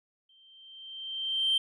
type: tone with exponential growth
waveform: sine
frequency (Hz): 3136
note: G7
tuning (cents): 0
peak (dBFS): -20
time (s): 0.29-1.58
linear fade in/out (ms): 5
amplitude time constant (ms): 280
effects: tanh soft clip ceiling -20 dBFS